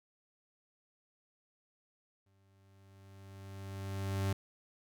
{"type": "tone with exponential growth", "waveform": "40% pulse", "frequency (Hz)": 97.5, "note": "G2", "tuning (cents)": -9, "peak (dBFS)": -29, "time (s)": [2.26, 4.33], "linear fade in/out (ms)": 5, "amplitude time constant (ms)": 450, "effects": []}